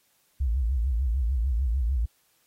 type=tone with vibrato; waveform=sine; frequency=61.74 Hz; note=B1; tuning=in tune; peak=-22 dBFS; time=0.4-2.06 s; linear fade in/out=10 ms; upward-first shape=sine; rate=6.7 Hz; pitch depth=210 cents each way; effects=white hiss -67 dBFS RMS until 2.46 s + AAC 48 kbps